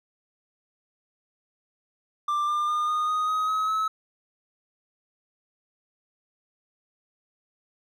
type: tone with pitch steps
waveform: triangle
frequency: 1183 / 1198.1 / 1213.5 / 1229 / 1244.7 / 1260.6 / 1276.7 / 1293.1 Hz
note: D6 / D6 / D#6 / D#6 / D#6 / D#6 / D#6 / E6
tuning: +12 / +34 / -44 / -22 / 0 / +22 / +44 / -34 cents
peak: -21 dBFS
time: 2.28-3.88 s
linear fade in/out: 5 ms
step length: 200 ms
effects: none